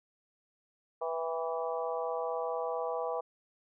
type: harmonic tone with a mistuned harmonic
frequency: 164.4 Hz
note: E3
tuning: 4 cents flat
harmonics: 3 / 4 / 5 / 6 / 7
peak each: -35 / -37 / -39 / -41 / -42 dBFS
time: 1.01-3.21 s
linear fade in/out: 10 ms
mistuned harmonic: 5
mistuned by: -33 cents
effects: none